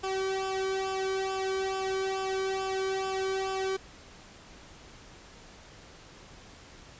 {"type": "tone with flanger", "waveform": "sawtooth", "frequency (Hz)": 383, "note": "G4", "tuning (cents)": -40, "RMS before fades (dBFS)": -31, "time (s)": [0.03, 3.77], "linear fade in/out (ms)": 10, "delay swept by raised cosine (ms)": [0.48, 1.14], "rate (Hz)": 2.3, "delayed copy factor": -0.9, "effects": ["pink hiss -51 dBFS RMS until 6.99 s", "resampled to 16000 Hz"]}